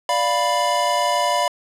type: chord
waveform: square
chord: B diminished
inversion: first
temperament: equal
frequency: 587.3 / 698.5 / 987.8 Hz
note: D5 / F5 / B5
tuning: 0 / 0 / 0 cents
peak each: -24 / -23 / -21 dBFS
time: 0.09-1.48 s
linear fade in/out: 2 ms
effects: low-pass 10000 Hz 12 dB/octave